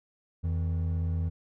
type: tone pair together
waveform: triangle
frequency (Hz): 85.1 / 161.39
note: F2 / E3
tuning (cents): -44 / -36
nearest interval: major seventh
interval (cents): 1108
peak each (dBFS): -25 / -33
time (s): 0.43-1.3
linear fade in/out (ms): 20
effects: none